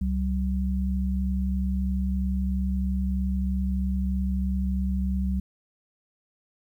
sine tone pair together, 67.4 / 190.49 Hz, C#2 / G3, -48 / -49 cents, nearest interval octave + tritone, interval 1799 cents, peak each -25 / -27 dBFS, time 0.01-5.4 s, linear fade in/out 5 ms, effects 10-bit

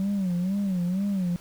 sine tone with vibrato, 188 Hz, F#3, 28 cents sharp, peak -21 dBFS, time 0-1.36 s, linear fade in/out 0 ms, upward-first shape sine, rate 2.1 Hz, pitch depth 130 cents each way, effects tanh soft clip ceiling -22 dBFS + pink hiss -50 dBFS RMS until 1.4 s

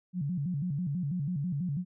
sine tone with vibrato, 159.9 Hz, D#3, 48 cents sharp, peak -29 dBFS, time 0.13-1.85 s, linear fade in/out 50 ms, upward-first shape square, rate 6.1 Hz, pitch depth 210 cents each way, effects none

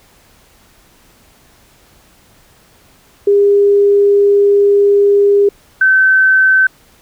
sine tone pair in turn, 404.1 / 1535.4 Hz, G#4 / G6, -47 / -36 cents, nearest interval octave + major seventh, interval 2311 cents, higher second, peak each -6 dBFS, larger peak neither, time 3.27-5.49 / 5.81-6.67 s, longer first, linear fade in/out 5 ms, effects pink hiss -48 dBFS RMS until 7.01 s

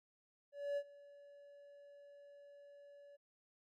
triangle tone with ADSR envelope, 571 Hz, D5, 49 cents flat, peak -33 dBFS, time 0.52-3.17 s, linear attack 250 ms, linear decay 61 ms, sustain -22 dB, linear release 20 ms, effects none

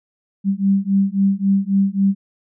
sine beating tone pair, 194.4 / 198.1 Hz, G3 / G3, -14 / +18 cents, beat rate 3.7 Hz, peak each -17 / -17 dBFS, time 0.44-2.15 s, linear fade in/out 50 ms, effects none

